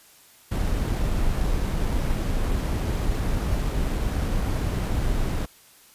brown noise with sample-and-hold, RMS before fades -24 dBFS, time 0.51-5.46 s, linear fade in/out 10 ms, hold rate 11025 Hz, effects white hiss -53 dBFS RMS until 5.94 s + resampled to 32000 Hz

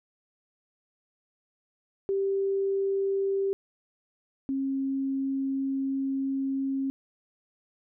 sine tone pair in turn, 391.6 / 270.3 Hz, G4 / C#4, -2 / -44 cents, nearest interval tritone, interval 642 cents, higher first, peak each -24 / -26 dBFS, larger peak first, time 2.09-3.53 / 4.49-6.9 s, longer second, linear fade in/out 0 ms, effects none

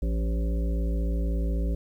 harmonic tone with a mistuned harmonic, 56.2 Hz, A1, 37 cents sharp, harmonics 1 / 3 / 5 / 7 / 9 / 10, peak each -24 / -34 / -38 / -41 / -43 / -44 dBFS, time 0.02-1.75 s, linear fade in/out 5 ms, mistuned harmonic 3, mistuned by +71 cents, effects 10-bit

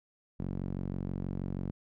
sawtooth tone with band-pass filter, 46.25 Hz, F#1, in tune, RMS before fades -36 dBFS, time 0.39-1.71 s, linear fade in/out 10 ms, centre 190 Hz, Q 1.2, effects none

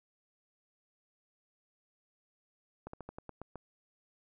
slowing click train, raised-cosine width 1 ms, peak -29 dBFS, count 8, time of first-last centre 2.87-3.557 s, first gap 64 ms, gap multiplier 1.14, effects none

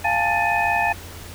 sine tone cluster, 698 / 819 / 884 / 1767 / 2509 Hz, F5 / G#5 / A5 / A6 / D#7, -1 / -24 / +8 / +7 / +14 cents, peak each -24 dBFS, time 0.04-0.93 s, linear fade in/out 10 ms, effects added 87 Hz sine -39 dBFS peak until 1.34 s + pink hiss -39 dBFS RMS until 1.34 s

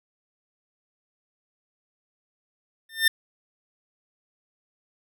25% pulse tone with exponential growth, 1800 Hz, A6, 39 cents sharp, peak -9 dBFS, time 2.89-3.08 s, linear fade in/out 5 ms, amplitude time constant 41 ms, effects none

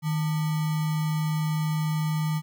sine tone with sample-and-hold, 155.56 Hz, D#3, in tune, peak -23 dBFS, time 0.02-2.42 s, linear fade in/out 50 ms, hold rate 1050 Hz, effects none

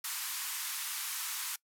white band-pass noise, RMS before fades -38 dBFS, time 0.04-1.56 s, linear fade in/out 5 ms, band 910 to 15000 Hz, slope 48 dB/octave, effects noise-tail reverb RT60 0.1 s tail -22 dB re dry

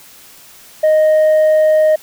sine tone, 621 Hz, D#5, 3 cents flat, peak -5 dBFS, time 0.83-1.96 s, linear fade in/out 10 ms, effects tanh soft clip ceiling -7 dBFS + white hiss -41 dBFS RMS until 2.02 s

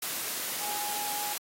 sine tone in noise, 829 Hz, G#5, 3 cents flat, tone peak -37 dBFS, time 0.61-1.33 s, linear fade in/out 5 ms, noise white, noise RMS -34 dBFS, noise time 0.02-1.38 s, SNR -6 dB, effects high-pass 200 Hz 12 dB/octave + AAC 48 kbps

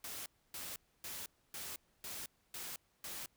white noise bursts, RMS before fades -45 dBFS, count 7, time 0.04-3.26 s, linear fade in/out 2 ms, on 220 ms, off 280 ms, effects pink hiss -75 dBFS RMS until 3.36 s

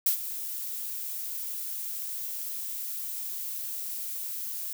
violet noise with ADSR envelope, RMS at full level -22 dBFS, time 0.06-4.73 s, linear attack 5 ms, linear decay 100 ms, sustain -13 dB, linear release 3 ms, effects none

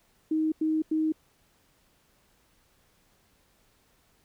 sine tone bursts, 314 Hz, D#4, 16 cents sharp, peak -23 dBFS, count 3, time 0.31-1.122 s, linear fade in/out 5 ms, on 210 ms, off 91 ms, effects pink hiss -66 dBFS RMS until 4.24 s

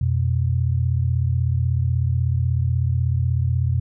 sine tone pair together, 87.6 / 123.89 Hz, F2 / B2, +6 / +6 cents, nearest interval tritone, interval 600 cents, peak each -20 dBFS, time 0.01-3.8 s, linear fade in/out 5 ms, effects none

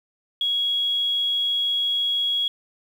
sine tone, 3322 Hz, G#7, in tune, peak -20 dBFS, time 0.41-2.48 s, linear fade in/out 2 ms, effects 8-bit

